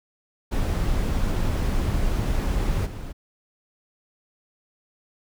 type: noise with level steps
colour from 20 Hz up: brown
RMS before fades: -23 / -33 dBFS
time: 0.51-3.13 s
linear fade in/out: 20 ms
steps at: 2.85 s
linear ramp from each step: 20 ms
effects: none